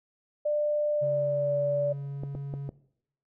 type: tone with pitch glide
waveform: sine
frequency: 595 to 579.4 Hz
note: D5 to D5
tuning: +22 to -24 cents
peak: -24 dBFS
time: 0.45-1.93 s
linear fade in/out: 10 ms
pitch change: -46 cents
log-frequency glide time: 0.93-1.55 s
type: tone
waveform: triangle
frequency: 140 Hz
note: C#3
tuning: 18 cents sharp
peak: -31 dBFS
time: 1.01-2.7 s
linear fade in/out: 20 ms
type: clicks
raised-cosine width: 2 ms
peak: -24 dBFS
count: 4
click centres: 2.235 / 2.351 / 2.539 / 2.691 s
effects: noise-tail reverb RT60 0.7 s tail -19 dB re dry